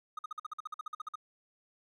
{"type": "tone bursts", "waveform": "triangle", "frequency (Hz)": 1244.5, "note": "D#6", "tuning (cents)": 0, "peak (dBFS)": -34, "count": 15, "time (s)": [0.17, 1.156], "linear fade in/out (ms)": 5, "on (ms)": 20, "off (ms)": 49, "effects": []}